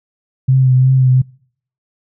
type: tone with vibrato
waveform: sine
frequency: 130 Hz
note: C3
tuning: 11 cents flat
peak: -7 dBFS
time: 0.48-1.22 s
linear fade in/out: 10 ms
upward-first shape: triangle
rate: 2.8 Hz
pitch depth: 33 cents each way
effects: noise-tail reverb RT60 0.6 s tail -26 dB re dry